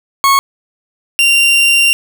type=tone pair in turn; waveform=40% pulse; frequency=1100 / 2772 Hz; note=C#6 / F7; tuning=-14 / -14 cents; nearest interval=octave + major third; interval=1600 cents; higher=second; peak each=-6 dBFS; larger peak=neither; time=0.24-0.39 / 1.19-1.93 s; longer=second; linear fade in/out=0 ms; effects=none